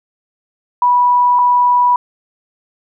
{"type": "tone pair in turn", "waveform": "sine", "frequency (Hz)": [980, 980], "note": ["B5", "B5"], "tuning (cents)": [-14, -14], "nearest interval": "unison", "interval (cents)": 0, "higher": "neither", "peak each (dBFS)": -8, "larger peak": "neither", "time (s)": [[0.82, 1.39], [1.39, 1.96]], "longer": "neither", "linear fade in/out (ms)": 2, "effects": []}